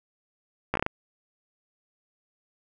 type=slowing click train; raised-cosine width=0.5 ms; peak=-10 dBFS; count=6; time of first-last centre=0.74-0.864 s; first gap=14 ms; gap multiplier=1.29; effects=none